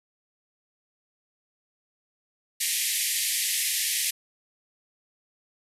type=band-pass noise; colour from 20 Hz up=white; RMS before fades=-27 dBFS; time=2.6-4.11 s; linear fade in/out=10 ms; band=1800 to 13000 Hz; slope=96 dB/octave; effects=none